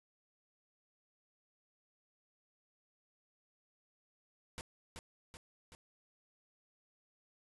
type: noise with echo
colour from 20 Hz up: pink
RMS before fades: -44 dBFS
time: 4.58-4.61 s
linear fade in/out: 0 ms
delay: 380 ms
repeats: 3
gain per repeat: -4 dB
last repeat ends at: 5.75 s
effects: resampled to 24000 Hz